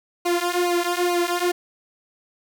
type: tone with flanger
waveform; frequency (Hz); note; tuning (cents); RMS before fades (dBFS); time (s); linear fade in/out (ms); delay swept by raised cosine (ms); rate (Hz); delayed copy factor
sawtooth; 351.2; F4; +10; -22; 0.25-1.52; 10; 0.57 to 3.37; 2.3; -0.9
effects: 9-bit